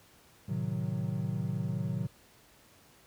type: chord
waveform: triangle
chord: A diminished seventh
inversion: none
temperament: equal with one note detuned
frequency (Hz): 111.21 / 130.81 / 155.56 / 185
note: A2 / C3 / Eb3 / Gb3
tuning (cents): +19 / 0 / 0 / 0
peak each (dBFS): -34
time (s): 0.48-2.07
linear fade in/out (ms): 10
effects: pink hiss -60 dBFS RMS until 3.06 s + high-pass 60 Hz 12 dB/octave